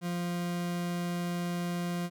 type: tone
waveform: 40% pulse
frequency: 174.61 Hz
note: F3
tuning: in tune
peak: -30 dBFS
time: 0.01-2.1 s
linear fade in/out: 50 ms
effects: none